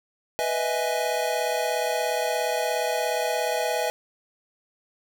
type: chord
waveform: square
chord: E major seventh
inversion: second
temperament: equal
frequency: 493.9 / 622.3 / 659.3 / 830.6 Hz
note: B4 / D#5 / E5 / G#5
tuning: 0 / 0 / 0 / 0 cents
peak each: -30 dBFS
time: 0.39-3.9 s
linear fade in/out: 0 ms
effects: none